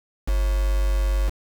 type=tone with quantisation; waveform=sine; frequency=49.09 Hz; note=G1; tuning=3 cents sharp; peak=-18 dBFS; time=0.27-1.3 s; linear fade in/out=20 ms; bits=5; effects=none